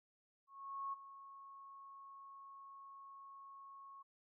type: tone with ADSR envelope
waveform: sine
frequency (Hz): 1098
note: C#6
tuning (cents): -17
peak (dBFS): -39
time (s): 0.47-4.03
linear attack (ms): 460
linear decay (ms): 16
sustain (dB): -14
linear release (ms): 15
effects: none